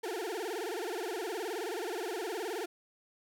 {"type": "tone with vibrato", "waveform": "35% pulse", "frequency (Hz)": 398.1, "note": "G4", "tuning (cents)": 27, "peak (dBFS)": -33, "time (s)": [0.03, 2.66], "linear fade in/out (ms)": 10, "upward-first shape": "sine", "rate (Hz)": 19, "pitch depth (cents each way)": 270, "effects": []}